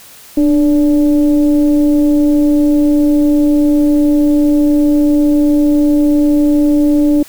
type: tone with frequency modulation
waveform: sine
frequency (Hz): 296.2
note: D4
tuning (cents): +15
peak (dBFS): -7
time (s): 0.37-7.23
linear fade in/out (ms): 5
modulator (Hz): 280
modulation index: 0.47
effects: white hiss -38 dBFS RMS until 7.28 s